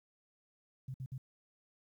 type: tone bursts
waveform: sine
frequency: 130.8 Hz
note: C3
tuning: in tune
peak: -39 dBFS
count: 3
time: 0.88-1.18 s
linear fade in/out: 5 ms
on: 62 ms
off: 57 ms
effects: 12-bit